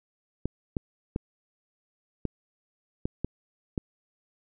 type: clicks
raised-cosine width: 3 ms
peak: -15 dBFS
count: 7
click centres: 0.456 / 0.768 / 1.161 / 2.253 / 3.055 / 3.246 / 3.778 s
effects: none